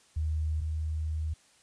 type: tone pair in turn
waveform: sine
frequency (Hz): 77.8 / 78.18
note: D#2 / D#2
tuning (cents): 0 / +9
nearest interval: unison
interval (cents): 9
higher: second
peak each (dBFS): -27 / -29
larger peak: first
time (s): 0.16-0.61 / 0.61-1.34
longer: second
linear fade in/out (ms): 10
effects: white hiss -62 dBFS RMS until 1.62 s + resampled to 22050 Hz